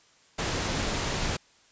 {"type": "noise", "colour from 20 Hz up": "pink", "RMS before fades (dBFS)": -29, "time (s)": [0.38, 1.37], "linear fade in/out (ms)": 10, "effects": ["white hiss -60 dBFS RMS until 1.71 s", "resampled to 16000 Hz"]}